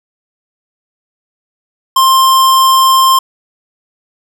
square tone, 1054 Hz, C6, 12 cents sharp, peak -6 dBFS, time 1.96-3.19 s, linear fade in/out 5 ms, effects none

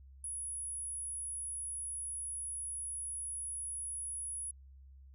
sine tone, 10270 Hz, E9, 46 cents flat, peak -38 dBFS, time 0.24-4.51 s, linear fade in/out 2 ms, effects added 67 Hz sine -53 dBFS peak until 5.14 s

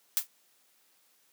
blue noise with exponential decay, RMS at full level -22 dBFS, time 0.17-0.27 s, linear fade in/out 0 ms, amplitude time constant 21 ms, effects white hiss -67 dBFS RMS until 1.32 s + high-pass 200 Hz 12 dB/octave

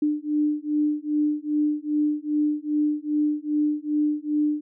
sine beating tone pair, 297.9 / 300.4 Hz, D4 / D4, +25 / +39 cents, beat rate 2.5 Hz, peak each -24 dBFS, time 0.02-4.61 s, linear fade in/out 5 ms, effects none

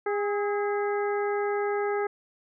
harmonic tone with a mistuned harmonic, 408.8 Hz, G#4, 27 cents flat, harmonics 1 / 2 / 3 / 4 / 5, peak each -26 / -32 / -36 / -38 / -40 dBFS, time 0.06-2.07 s, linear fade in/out 5 ms, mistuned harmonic 3, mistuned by +59 cents, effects none

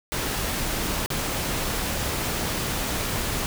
pink noise with dropouts, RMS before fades -27 dBFS, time 0.12-3.46 s, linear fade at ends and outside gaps 0 ms, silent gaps 1.061-1.103 s, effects none

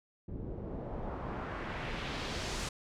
pink noise with low-pass filter sweep, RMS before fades -39 dBFS, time 0.28-2.69 s, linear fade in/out 5 ms, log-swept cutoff 280 to 7800 Hz, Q 1.2, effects none

